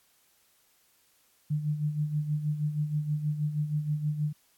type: tone with tremolo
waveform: sine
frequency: 150.2 Hz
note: D3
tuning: 39 cents sharp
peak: -24 dBFS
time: 1.5-4.33 s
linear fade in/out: 10 ms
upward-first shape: sine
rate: 6.3 Hz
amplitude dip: 65%
effects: white hiss -66 dBFS RMS until 4.57 s + AAC 64 kbps